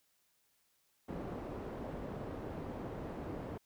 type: low-pass noise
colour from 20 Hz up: white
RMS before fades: -43 dBFS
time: 1.08-3.58 s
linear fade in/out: 10 ms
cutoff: 490 Hz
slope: 12 dB/octave
effects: white hiss -75 dBFS RMS until 3.65 s